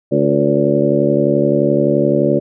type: harmonic tone with a mistuned harmonic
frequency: 71.6 Hz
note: D2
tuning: 43 cents flat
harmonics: 2 / 3 / 4 / 5 / 6 / 7 / 8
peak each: -20 / -19 / -18 / -17 / -23 / -21 / -17 dBFS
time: 0.11-2.4 s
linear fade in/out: 20 ms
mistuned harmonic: 6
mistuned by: +45 cents
effects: none